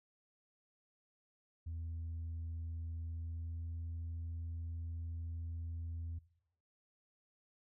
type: tone with pitch glide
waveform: sine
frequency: 82.41 to 83.18 Hz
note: E2 to E2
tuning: 0 to +16 cents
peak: -38 dBFS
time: 1.66-6.19 s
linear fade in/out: 10 ms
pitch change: +16 cents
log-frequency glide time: 3.05-3.69 s
effects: noise-tail reverb RT60 0.8 s tail -21 dB re dry + tanh soft clip ceiling -38 dBFS